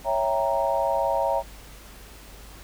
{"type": "chord", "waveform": "sine", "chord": "C# diminished seventh", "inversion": "none", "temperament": "equal", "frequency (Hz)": [554.4, 659.3, 784, 932.3], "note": ["C#5", "E5", "G5", "Bb5"], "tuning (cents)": [0, 0, 0, 0], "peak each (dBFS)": [-26, -26, -29, -26], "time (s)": [0.04, 1.43], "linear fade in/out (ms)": 50, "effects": ["added 50 Hz sine -45 dBFS peak until 2.63 s", "pink hiss -47 dBFS RMS until 2.63 s"]}